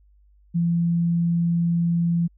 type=tone; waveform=sine; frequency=170 Hz; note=F3; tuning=46 cents flat; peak=-18 dBFS; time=0.54-2.28 s; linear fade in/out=20 ms; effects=added 50 Hz sine -53 dBFS peak until 2.37 s